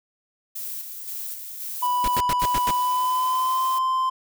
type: noise with tremolo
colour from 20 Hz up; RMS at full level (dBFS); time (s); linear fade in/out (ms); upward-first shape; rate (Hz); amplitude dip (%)
violet; -32; 0.55-2.19; 10; square; 1.9; 40
type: tone with pitch glide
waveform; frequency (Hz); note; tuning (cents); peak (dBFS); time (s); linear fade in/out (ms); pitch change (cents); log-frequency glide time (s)
triangle; 987.8 to 1038.7; B5 to C6; 0 to -13; -18; 1.82-4.1; 10; +87; 2.7-3.64
type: noise bursts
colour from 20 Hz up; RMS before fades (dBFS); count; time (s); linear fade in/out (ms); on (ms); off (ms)
pink; -27; 6; 2.04-2.708; 0; 38; 88
type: noise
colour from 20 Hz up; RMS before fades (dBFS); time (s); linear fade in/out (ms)
blue; -36; 2.39-3.79; 10
effects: none